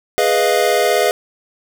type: chord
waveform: square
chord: F half-diminished seventh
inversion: first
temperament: equal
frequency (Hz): 415.3 / 493.9 / 622.3 / 698.5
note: Ab4 / Cb5 / Eb5 / F5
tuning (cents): 0 / 0 / 0 / 0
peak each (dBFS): -19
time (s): 0.18-1.11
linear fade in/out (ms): 0
effects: none